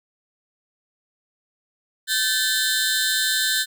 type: tone cluster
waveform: sawtooth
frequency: 1542 / 1750 / 3673 / 4107 Hz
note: G6 / A6 / A#7 / C8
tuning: -29 / -10 / -26 / -33 cents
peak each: -22 dBFS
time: 2.07-3.66 s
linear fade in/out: 50 ms
effects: none